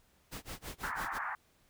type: noise with tremolo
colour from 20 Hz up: pink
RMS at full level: -42 dBFS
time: 0.31-1.19 s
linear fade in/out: 20 ms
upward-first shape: sine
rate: 6 Hz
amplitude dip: 100%
type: band-pass noise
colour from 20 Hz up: white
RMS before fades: -38 dBFS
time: 0.83-1.35 s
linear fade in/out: 2 ms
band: 790 to 1800 Hz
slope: 48 dB/octave
effects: pink hiss -69 dBFS RMS until 1.69 s